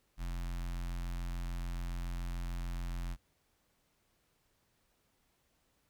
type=tone with notch filter; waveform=square; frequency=43.48 Hz; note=F1; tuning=7 cents flat; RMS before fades=-38 dBFS; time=0.17-3.17 s; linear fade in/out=50 ms; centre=450 Hz; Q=0.87; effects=pink hiss -75 dBFS RMS until 5.89 s